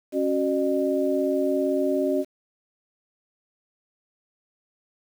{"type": "tone cluster", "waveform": "sine", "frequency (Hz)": [274.8, 372.2, 606], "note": ["C#4", "F#4", "D#5"], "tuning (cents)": [-15, 10, -46], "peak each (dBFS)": -25, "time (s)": [0.12, 2.25], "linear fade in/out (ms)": 50, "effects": ["8-bit"]}